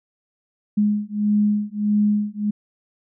sine beating tone pair, 207.7 / 209.3 Hz, G#3 / G#3, 0 / +14 cents, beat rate 1.6 Hz, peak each -20 dBFS, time 0.77-2.51 s, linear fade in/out 10 ms, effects none

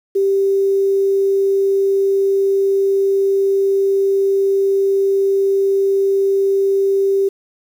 sine tone with quantisation, 392 Hz, G4, in tune, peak -12 dBFS, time 0.15-7.29 s, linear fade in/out 10 ms, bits 7, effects none

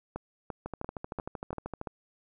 two click trains, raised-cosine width 1 ms, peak -22 / -21 dBFS, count 16 / 6, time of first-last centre 0.66-1.814 / 0.16-1.872 s, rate 13 / 2.92 Hz, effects none

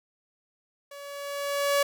sawtooth tone with level ramp, 567 Hz, C#5, 39 cents sharp, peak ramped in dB -38 to -16 dBFS, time 0.91-1.83 s, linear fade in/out 5 ms, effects none

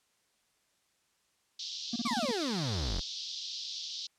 pink band-pass noise, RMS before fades -40 dBFS, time 1.59-4.07 s, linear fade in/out 5 ms, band 3400 to 5600 Hz, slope 48 dB/octave
triangle tone bursts, 234.3 Hz, A#3, 9 cents sharp, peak -28 dBFS, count 7, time 1.93-2.314 s, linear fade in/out 5 ms, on 30 ms, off 29 ms
35% pulse exponential sweep, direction down, 1214 to 37.14 Hz, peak -30 dBFS, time 2.05-3.01 s, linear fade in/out 10 ms
effects white hiss -73 dBFS RMS until 4.18 s + low-pass 9000 Hz 12 dB/octave

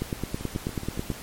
two click trains, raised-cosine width 3 ms, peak -14 / -22 dBFS, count 11 / 6, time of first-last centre 0.02-1.102 / 0.41-1.116 s, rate 9.24 / 7.08 Hz, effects pink hiss -41 dBFS RMS until 1.22 s + MP3 64 kbps

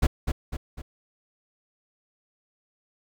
brown noise with echo, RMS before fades -19 dBFS, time 0.02-0.07 s, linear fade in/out 10 ms, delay 250 ms, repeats 3, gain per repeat -6 dB, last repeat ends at 0.82 s, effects none

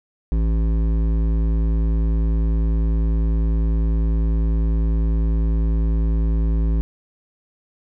triangle tone with hard clipping, 55 Hz, A1, in tune, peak -18 dBFS, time 0.32-6.81 s, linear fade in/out 0 ms, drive 16 dB, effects none

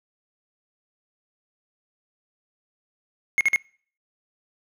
triangle tone bursts, 2162 Hz, C#7, 44 cents flat, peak -14 dBFS, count 3, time 3.38-3.56 s, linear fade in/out 0 ms, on 28 ms, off 48 ms, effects noise-tail reverb RT60 0.5 s tail -26 dB re dry

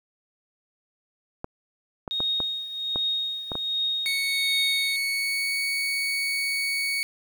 clicks, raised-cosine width 1 ms, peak -17 dBFS, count 7, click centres 1.444 / 2.078 / 2.204 / 2.403 / 2.959 / 3.518 / 3.554 s
sine tone with tremolo, 3729 Hz, A#7, in tune, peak -22 dBFS, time 2.11-4.96 s, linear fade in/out 0 ms, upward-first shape triangle, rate 1.3 Hz, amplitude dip 75%
30% pulse tone with pitch glide, 2217 to 2231 Hz, C#7 to C#7, 0 to +11 cents, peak -22 dBFS, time 4.06-7.03 s, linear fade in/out 0 ms, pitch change +11 cents, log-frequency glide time 5-5.58 s
effects 9-bit

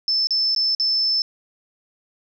sine tone with dropouts, 5274 Hz, E8, in tune, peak -17 dBFS, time 0.08-1.22 s, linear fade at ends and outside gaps 1 ms, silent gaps 0.271-0.307 / 0.549-0.562 / 0.749-0.798 s, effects 9-bit

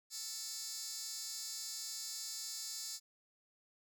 15% pulse tone with high-pass filter, 443.6 Hz, A4, 14 cents sharp, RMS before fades -44 dBFS, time 0.1-3 s, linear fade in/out 50 ms, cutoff 5700 Hz, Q 3.8, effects none

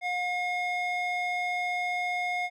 square tone with band-pass filter, 717 Hz, F5, 45 cents sharp, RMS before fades -30 dBFS, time 0.01-2.5 s, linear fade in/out 50 ms, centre 1600 Hz, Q 6.9, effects none

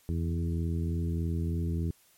harmonic tone with a mistuned harmonic, 83.3 Hz, E2, 19 cents sharp, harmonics 1 / 2 / 3 / 4 / 5, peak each -29 / -33 / -39 / -40 / -45 dBFS, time 0.09-1.91 s, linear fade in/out 0 ms, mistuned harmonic 1, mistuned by +34 cents, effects white hiss -63 dBFS RMS until 2.17 s + MP3 64 kbps

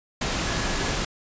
sine tone in noise, 1691 Hz, G#6, 31 cents sharp, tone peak -37 dBFS, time 0.45-0.93 s, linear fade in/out 5 ms, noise pink, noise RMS -26 dBFS, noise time 0.21-1.05 s, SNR -14 dB, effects resampled to 16000 Hz

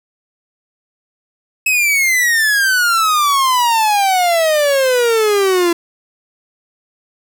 45% pulse exponential sweep, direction down, 2590 to 337.3 Hz, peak -11 dBFS, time 1.66-5.73 s, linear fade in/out 5 ms, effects none

